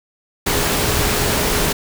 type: tone in noise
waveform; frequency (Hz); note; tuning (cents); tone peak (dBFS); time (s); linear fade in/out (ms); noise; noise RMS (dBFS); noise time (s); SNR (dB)
sine; 415.3; G#4; 0; -27; 0.46-1.73; 10; pink; -18; 0.46-1.73; -12
effects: none